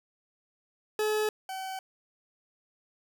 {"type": "tone pair in turn", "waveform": "40% pulse", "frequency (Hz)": [427.3, 761.4], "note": ["G#4", "F#5"], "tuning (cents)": [49, 49], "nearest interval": "minor seventh", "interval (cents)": 1000, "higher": "second", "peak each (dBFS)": [-25, -34], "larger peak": "first", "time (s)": [[0.99, 1.29], [1.49, 1.79]], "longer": "neither", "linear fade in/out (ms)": 2, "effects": []}